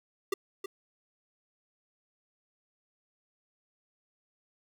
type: tone with echo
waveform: square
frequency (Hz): 392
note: G4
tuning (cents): 0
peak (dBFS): -27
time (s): 0.32-0.34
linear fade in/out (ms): 5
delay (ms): 320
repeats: 1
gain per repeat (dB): -8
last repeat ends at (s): 0.66
effects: none